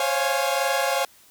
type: chord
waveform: sawtooth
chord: Db major seventh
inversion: third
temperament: equal with one note detuned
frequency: 531.8 / 554.4 / 698.5 / 830.6 Hz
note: C5 / Db5 / F5 / Ab5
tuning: +28 / 0 / 0 / 0 cents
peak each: -23 dBFS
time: 0-1.05 s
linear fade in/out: 2 ms
effects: white hiss -54 dBFS RMS until 1.3 s